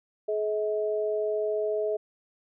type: tone pair together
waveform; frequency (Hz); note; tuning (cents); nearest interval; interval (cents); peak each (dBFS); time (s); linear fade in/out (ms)
sine; 425.1 / 639; G#4 / D#5; +40 / +46; perfect fifth; 706; -27 / -29; 0.28-1.97; 10
effects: none